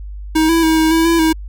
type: tone with pitch steps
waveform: square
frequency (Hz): 316.1 / 330.9 / 320 / 317.8 / 326.4 / 334 / 319.5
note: D#4 / E4 / D#4 / D#4 / E4 / E4 / D#4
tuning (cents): +27 / +7 / +49 / +37 / -17 / +23 / +46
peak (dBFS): -11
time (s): 0.35-1.33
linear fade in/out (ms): 10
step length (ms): 140
effects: added 50 Hz sine -26 dBFS peak until 1.48 s

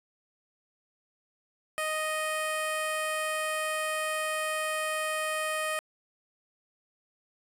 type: tone with notch filter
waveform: 10% pulse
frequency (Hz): 622.3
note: D#5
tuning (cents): 0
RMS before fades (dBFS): -31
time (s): 1.78-5.79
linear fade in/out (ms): 0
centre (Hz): 3900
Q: 1.5
effects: resampled to 32000 Hz + 9-bit

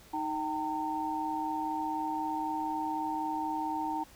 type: tone cluster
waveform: sine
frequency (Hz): 312.4 / 775 / 912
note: D#4 / G5 / A#5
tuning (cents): +7 / -20 / -38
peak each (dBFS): -36 / -37 / -33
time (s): 0.13-4.04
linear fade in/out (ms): 10
effects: pink hiss -56 dBFS RMS until 4.15 s

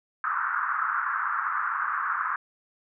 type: band-pass noise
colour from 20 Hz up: white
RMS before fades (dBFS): -28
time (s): 0.24-2.36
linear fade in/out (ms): 2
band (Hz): 1100 to 1500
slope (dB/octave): 48
effects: none

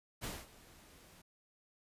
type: noise with ADSR envelope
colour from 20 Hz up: pink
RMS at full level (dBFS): -41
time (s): 0.21-1.22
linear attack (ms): 32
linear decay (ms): 220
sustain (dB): -19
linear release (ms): 10
effects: resampled to 32000 Hz

